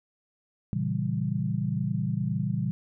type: chord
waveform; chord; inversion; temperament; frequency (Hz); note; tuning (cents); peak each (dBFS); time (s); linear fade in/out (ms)
sine; A# diminished seventh; none; equal with one note detuned; 116.54 / 138.59 / 165.58 / 196; A#2 / C#3 / E3 / G3; 0 / 0 / +8 / 0; -31; 0.73-2.71; 0
effects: none